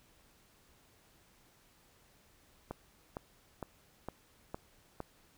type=click train; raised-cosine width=1 ms; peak=-25 dBFS; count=6; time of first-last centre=2.71-5.004 s; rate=2.18 Hz; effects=pink hiss -66 dBFS RMS until 5.37 s